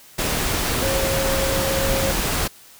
sine tone in noise, 540 Hz, C#5, 45 cents flat, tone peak -23 dBFS, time 0.82-2.12 s, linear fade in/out 10 ms, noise pink, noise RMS -22 dBFS, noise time 0.18-2.48 s, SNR -4 dB, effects white hiss -47 dBFS RMS until 2.79 s

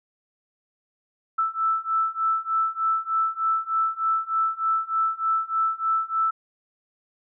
sine beating tone pair, 1318.5 / 1321.8 Hz, E6 / E6, 0 / +4 cents, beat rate 3.3 Hz, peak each -25 / -24 dBFS, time 1.38-6.31 s, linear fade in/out 10 ms, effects none

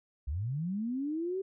sine linear sweep, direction up, 61.3 to 392 Hz, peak -31 dBFS, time 0.27-1.42 s, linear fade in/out 10 ms, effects none

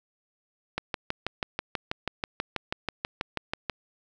click train, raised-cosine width 0.3 ms, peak -12 dBFS, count 19, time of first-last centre 0.78-3.697 s, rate 6.17 Hz, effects none

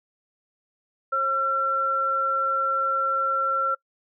sine tone pair together, 538 / 1355.7 Hz, C5 / E6, +48 / +48 cents, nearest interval octave + major third, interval 1600 cents, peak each -30 / -21 dBFS, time 1.12-3.75 s, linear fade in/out 10 ms, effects noise-tail reverb RT60 0.1 s tail -23 dB re dry

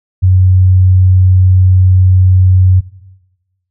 sine tone, 92.7 Hz, F#2, 4 cents sharp, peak -4 dBFS, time 0.22-2.81 s, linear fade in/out 20 ms, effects noise-tail reverb RT60 1.0 s tail -17 dB re dry

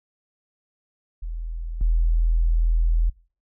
sine tone with level steps, 41.2 Hz, E1, in tune, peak -27 / -16 dBFS, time 1.22-3.1 s, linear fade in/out 10 ms, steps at 1.81 s, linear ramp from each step 2 ms, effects noise-tail reverb RT60 0.4 s tail -23 dB re dry

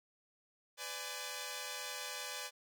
5% pulse chord, G# diminished, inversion first, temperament equal with one note detuned, 504.3 / 587.3 / 830.6 Hz, B4 / D5 / G#5, +36 / 0 / 0 cents, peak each -34 dBFS, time 0.77-2.51 s, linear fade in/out 50 ms, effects none

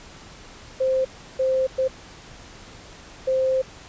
sine tone bursts at uneven times, 523.3 Hz, C5, in tune, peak -18 dBFS, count 4, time 0.8-1.05 / 1.39-1.67 / 1.78-1.88 / 3.27-3.62 s, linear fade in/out 10 ms, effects pink hiss -44 dBFS RMS until 3.88 s + resampled to 16000 Hz

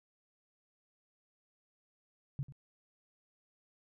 sine tone with echo, 138.59 Hz, C#3, in tune, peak -33 dBFS, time 2.39-2.43 s, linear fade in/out 0 ms, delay 93 ms, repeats 1, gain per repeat -14 dB, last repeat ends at 2.523 s, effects none

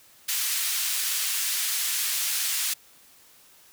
white band-pass noise, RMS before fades -27 dBFS, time 0.28-2.74 s, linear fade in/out 10 ms, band 1900 to 15000 Hz, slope 12 dB/octave, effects white hiss -55 dBFS RMS until 3.72 s

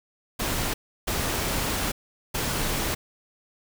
pink noise bursts at uneven times, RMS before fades -27 dBFS, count 3, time 0.39-0.74 / 1.07-1.92 / 2.34-2.95 s, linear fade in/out 10 ms, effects none

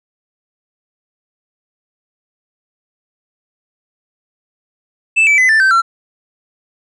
triangle tone with pitch steps, 2637 / 2309 / 2022 / 1770.2 / 1550 / 1357.1 Hz, E7 / D7 / B6 / A6 / G6 / E6, 0 / -30 / +40 / +10 / -20 / +50 cents, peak -6 dBFS, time 5.16-5.82 s, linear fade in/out 20 ms, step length 110 ms, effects resampled to 24000 Hz

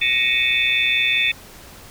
sine tone cluster, 1876 / 2235 / 2473 / 2598 / 3535 Hz, A#6 / C#7 / D#7 / E7 / A7, +11 / +14 / -11 / -26 / +7 cents, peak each -27 / -23 / -24 / -20 / -21 dBFS, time 0.01-1.32 s, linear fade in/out 10 ms, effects pink hiss -42 dBFS RMS until 1.9 s

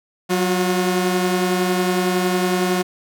sawtooth tone pair together, 185 / 359.1 Hz, F#3 / F4, 0 / +48 cents, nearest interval major seventh, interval 1148 cents, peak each -16 dBFS, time 0.29-2.83 s, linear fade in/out 20 ms, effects none

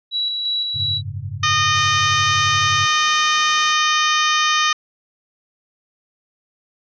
sine tone with tremolo, 3912 Hz, B7, 17 cents flat, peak -18 dBFS, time 0.11-1.02 s, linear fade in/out 50 ms, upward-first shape square, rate 2.9 Hz, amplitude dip 30%
sine chord, F# suspended second, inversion none, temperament just, 92.5 / 104.06 / 138.75 Hz, F#2 / G#2 / C#3, 0 / +4 / +2 cents, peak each -30 / -28 / -31 dBFS, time 0.74-2.87 s, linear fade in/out 20 ms
harmonic tone, 613 Hz, D#5, 26 cents flat, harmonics 2 / 3 / 4 / 5 / 6 / 7 / 8 / 9 / 10, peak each -18 / -22 / -24 / -23 / -24 / -33 / -31 / -30 / -26 dBFS, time 1.43-4.73 s, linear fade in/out 5 ms
white noise, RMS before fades -34 dBFS, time 1.72-3.76 s, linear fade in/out 50 ms
effects resampled to 16000 Hz

